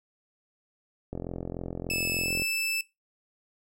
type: click train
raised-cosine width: 2 ms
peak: -21 dBFS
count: 57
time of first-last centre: 1.13-2.42 s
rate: 43.4 Hz
type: tone with pitch glide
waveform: sawtooth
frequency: 2618 to 2636 Hz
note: E7 to E7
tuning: -13 to -1 cents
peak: -24 dBFS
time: 1.9-2.81 s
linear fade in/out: 2 ms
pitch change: +12 cents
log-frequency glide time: 2.21-2.33 s
effects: noise-tail reverb RT60 0.2 s tail -19 dB re dry